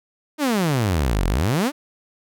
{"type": "exponential two-way sweep", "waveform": "sawtooth", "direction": "down then up", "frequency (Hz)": [316.6, 41, 316.6], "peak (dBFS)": -14, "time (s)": [0.38, 1.72], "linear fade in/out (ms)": 50, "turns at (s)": 1.26, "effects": []}